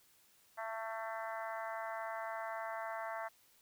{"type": "harmonic tone", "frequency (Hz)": 223.5, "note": "A3", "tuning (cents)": 27, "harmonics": [3, 4, 5, 6, 7, 8, 9], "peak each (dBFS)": [-43, -45, -47, -49, -50, -51, -52], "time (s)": [0.57, 3.29], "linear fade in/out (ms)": 20, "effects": ["white hiss -68 dBFS RMS until 3.61 s"]}